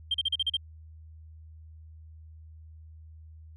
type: tone bursts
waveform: sine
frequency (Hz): 3169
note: G7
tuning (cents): +18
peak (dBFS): -23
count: 7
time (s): 0.11-0.569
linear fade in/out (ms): 5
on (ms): 33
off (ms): 38
effects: tanh soft clip ceiling -19 dBFS + added 79 Hz sine -46 dBFS peak until 3.56 s